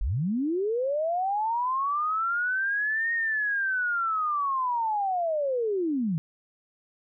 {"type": "linear two-way sweep", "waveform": "sine", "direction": "up then down", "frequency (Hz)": [34.66, 1864.7, 149.5], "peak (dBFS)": -24, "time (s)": [0.01, 6.18], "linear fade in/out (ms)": 0, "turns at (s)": 3.13, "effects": []}